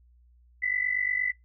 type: tone pair together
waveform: sine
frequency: 1975.5 / 2024 Hz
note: B6 / B6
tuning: 0 / +42 cents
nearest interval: unison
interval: 42 cents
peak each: -28 dBFS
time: 0.62-1.32 s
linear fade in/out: 10 ms
effects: noise-tail reverb RT60 0.2 s tail -24 dB re dry + added 60 Hz sine -56 dBFS peak until 1.44 s